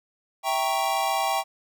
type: chord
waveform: square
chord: E diminished seventh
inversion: none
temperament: equal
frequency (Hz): 659.3 / 784 / 932.3 / 1108.7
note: E5 / G5 / Bb5 / Db6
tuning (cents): 0 / 0 / 0 / 0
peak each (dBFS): -31 / -26 / -31 / -31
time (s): 0.43-1.44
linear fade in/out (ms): 50
effects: none